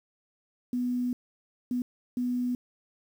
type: tone bursts at uneven times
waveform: sine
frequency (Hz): 246.9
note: B3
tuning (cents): 0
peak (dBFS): -26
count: 3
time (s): 0.73-1.13 / 1.71-1.82 / 2.17-2.55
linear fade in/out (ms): 2
effects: 9-bit